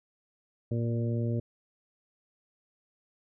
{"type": "harmonic tone with a mistuned harmonic", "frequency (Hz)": 117.2, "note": "A#2", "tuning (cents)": 10, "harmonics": [1, 2, 3, 4, 5], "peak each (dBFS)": [-28, -34, -38, -40, -42], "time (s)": [0.71, 1.4], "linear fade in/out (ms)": 5, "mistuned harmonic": 1, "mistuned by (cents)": -26, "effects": []}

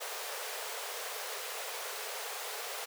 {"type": "high-pass noise", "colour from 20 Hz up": "pink", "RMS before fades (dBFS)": -40, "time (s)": [0, 2.86], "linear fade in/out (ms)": 20, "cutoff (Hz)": 410, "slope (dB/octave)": 96, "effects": []}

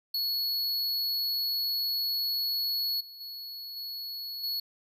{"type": "tone with level steps", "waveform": "square", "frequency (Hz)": 4373, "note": "C#8", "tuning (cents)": -24, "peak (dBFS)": [-28, -45, -39, -36, -30], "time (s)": [0.14, 4.6], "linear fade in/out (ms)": 5, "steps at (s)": [3, 3.2, 3.76, 4.43], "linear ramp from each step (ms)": 10, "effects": []}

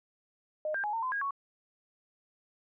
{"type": "tone with pitch steps", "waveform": "sine", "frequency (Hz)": [614, 1589, 837, 909, 1025, 1635, 1112], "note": ["D#5", "G6", "G#5", "A#5", "C6", "G#6", "C#6"], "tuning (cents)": [-23, 23, 13, -44, -36, -28, 5], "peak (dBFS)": -30, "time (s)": [0.65, 1.308], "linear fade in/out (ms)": 2, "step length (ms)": 94, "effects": []}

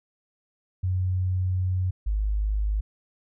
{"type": "tone pair in turn", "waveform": "sine", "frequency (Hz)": [92.2, 51.75], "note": ["F#2", "G#1"], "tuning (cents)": [-6, -5], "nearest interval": "minor seventh", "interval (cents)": 999, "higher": "first", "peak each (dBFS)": -22, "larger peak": "neither", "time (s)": [[0.83, 1.91], [2.06, 2.81]], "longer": "first", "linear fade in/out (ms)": 10, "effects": []}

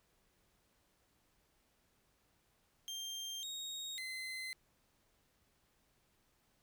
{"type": "tone with pitch steps", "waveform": "30% pulse", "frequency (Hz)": [3180, 3754, 2055], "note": ["G7", "A#7", "C7"], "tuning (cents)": [24, 11, -32], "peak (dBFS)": -39, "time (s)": [2.88, 4.53], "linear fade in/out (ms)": 0, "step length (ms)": 550, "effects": ["pink hiss -75 dBFS RMS until 6.62 s"]}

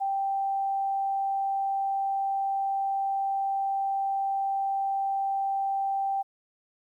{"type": "tone", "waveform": "sine", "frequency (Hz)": 784, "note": "G5", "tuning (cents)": 0, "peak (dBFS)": -25, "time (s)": [0, 6.23], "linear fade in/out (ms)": 20, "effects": ["11-bit"]}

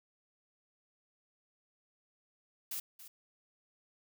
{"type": "noise with echo", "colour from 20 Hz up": "blue", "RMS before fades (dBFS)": -39, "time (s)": [2.71, 2.8], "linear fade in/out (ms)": 5, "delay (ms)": 280, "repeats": 1, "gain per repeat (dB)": -13, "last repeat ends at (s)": 3.08, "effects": []}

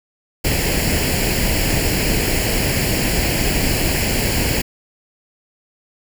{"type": "noise with comb filter", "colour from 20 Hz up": "pink", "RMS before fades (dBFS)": -18, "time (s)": [0.44, 4.62], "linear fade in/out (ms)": 10, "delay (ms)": 0.41, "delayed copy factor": 0.7, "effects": []}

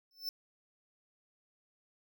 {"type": "tone with exponential growth", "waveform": "square", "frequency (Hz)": 5300, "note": "E8", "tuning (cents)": 9, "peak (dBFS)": -32, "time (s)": [0.11, 0.29], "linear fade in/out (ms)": 1, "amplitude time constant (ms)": 37, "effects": []}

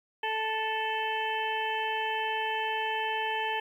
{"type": "harmonic tone", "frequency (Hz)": 438.8, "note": "A4", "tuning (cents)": -5, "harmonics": [1, 2, 4, 5, 6, 7], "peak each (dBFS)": [-37, -31, -35, -44, -37, -38], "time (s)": [0.23, 3.6], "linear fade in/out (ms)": 5, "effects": ["10-bit"]}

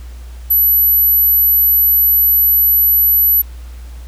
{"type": "tone", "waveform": "sine", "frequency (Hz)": 11840, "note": "F#9", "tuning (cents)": 0, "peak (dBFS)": -8, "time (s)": [0.5, 3.42], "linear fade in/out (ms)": 10, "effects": ["added 60 Hz sine -28 dBFS peak until 4.07 s", "pink hiss -45 dBFS RMS until 4.07 s"]}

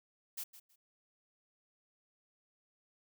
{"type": "noise with echo", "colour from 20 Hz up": "blue", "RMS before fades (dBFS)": -41, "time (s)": [0.37, 0.44], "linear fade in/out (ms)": 10, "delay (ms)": 160, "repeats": 2, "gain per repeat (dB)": -14, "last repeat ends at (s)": 0.76, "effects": []}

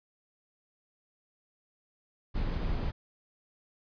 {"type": "noise", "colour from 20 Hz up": "brown", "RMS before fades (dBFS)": -31, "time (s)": [2.34, 2.92], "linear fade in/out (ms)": 20, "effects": ["resampled to 11025 Hz"]}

